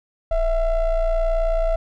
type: ring-modulated tone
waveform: triangle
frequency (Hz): 342.3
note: F4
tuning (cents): -35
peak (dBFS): -12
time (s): 0.31-1.76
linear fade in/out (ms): 5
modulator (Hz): 313
effects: none